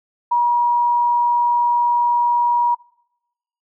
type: tone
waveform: sine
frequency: 958 Hz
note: A#5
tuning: 47 cents sharp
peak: -13 dBFS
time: 0.31-2.75 s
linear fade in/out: 10 ms
effects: noise-tail reverb RT60 0.9 s tail -24 dB re dry